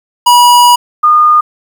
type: tone pair in turn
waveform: square / sine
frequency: 970 / 1220.4 Hz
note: B5 / D#6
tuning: -31 / -34 cents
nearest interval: major third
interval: 397 cents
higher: second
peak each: -3 / -3 dBFS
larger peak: neither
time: 0.26-0.76 / 1.03-1.41 s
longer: first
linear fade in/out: 10 ms
effects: 7-bit